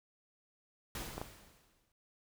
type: noise with exponential decay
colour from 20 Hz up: pink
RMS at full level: -40 dBFS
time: 0.95-1.92 s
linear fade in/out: 2 ms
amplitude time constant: 210 ms
type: clicks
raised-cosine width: 1 ms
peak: -25 dBFS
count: 2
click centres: 1.18 / 1.215 s
effects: none